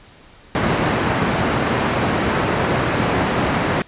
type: band-pass noise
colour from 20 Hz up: pink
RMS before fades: -19 dBFS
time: 0.55-3.82 s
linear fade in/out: 0 ms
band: 110 to 2000 Hz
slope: 12 dB/octave
effects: pink hiss -46 dBFS RMS until 3.87 s + resampled to 8000 Hz